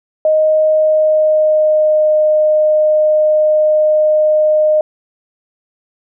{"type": "tone with pitch glide", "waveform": "sine", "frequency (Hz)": [622, 614.1], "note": ["D#5", "D#5"], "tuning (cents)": [-1, -23], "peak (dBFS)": -8, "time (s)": [0.25, 4.81], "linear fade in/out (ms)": 2, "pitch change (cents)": -22, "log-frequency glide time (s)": [0.68, 2.14], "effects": []}